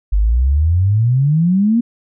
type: exponential sweep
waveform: sine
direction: up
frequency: 47.8 to 241.5 Hz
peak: -10 dBFS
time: 0.12-1.81 s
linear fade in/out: 10 ms
effects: none